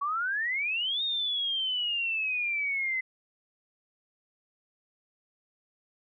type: exponential two-way sweep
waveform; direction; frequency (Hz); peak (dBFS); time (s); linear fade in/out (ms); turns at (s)
sine; up then down; 1108.7 to 3729 to 2031; -27; 0.01-3.01; 10; 1.03
effects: none